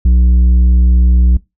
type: tone with tanh clipping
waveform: sine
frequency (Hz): 61.1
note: B1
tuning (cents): -18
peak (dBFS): -7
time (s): 0.05-1.37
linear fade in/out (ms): 5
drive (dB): 7
effects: noise-tail reverb RT60 0.2 s tail -21 dB re dry